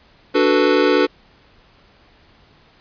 square chord, B minor seventh, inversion first, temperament equal, 293.7 / 370 / 440 / 493.9 Hz, D4 / F#4 / A4 / B4, 0 / 0 / 0 / 0 cents, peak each -19 dBFS, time 0.34-1.07 s, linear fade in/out 20 ms, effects pink hiss -52 dBFS RMS until 2.8 s + resampled to 11025 Hz

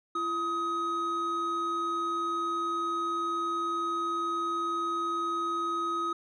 triangle tone pair together, 338.9 / 1261 Hz, E4 / D#6, +48 / +23 cents, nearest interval octave + major seventh, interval 2275 cents, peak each -34 / -27 dBFS, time 0.15-6.13 s, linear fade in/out 5 ms, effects resampled to 22050 Hz

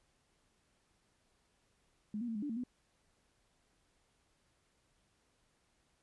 sine tone with pitch steps, 210.6 / 240.5 / 226.1 / 208.1 / 292.2 / 225.4 / 248.1 Hz, G#3 / B3 / A3 / G#3 / D4 / A3 / B3, +24 / -46 / +47 / +4 / -9 / +42 / +8 cents, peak -36 dBFS, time 2.14-2.637 s, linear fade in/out 2 ms, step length 71 ms, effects pink hiss -75 dBFS RMS until 6.02 s + resampled to 24000 Hz

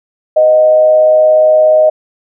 sine tone with frequency modulation, 622.3 Hz, D#5, in tune, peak -4 dBFS, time 0.36-1.9 s, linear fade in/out 10 ms, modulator 117 Hz, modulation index 0.32, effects none

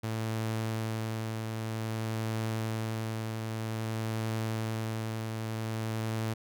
sawtooth tone with tremolo, 111.1 Hz, A2, 17 cents sharp, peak -26 dBFS, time 0.03-6.34 s, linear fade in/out 10 ms, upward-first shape triangle, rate 0.52 Hz, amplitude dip 35%, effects none

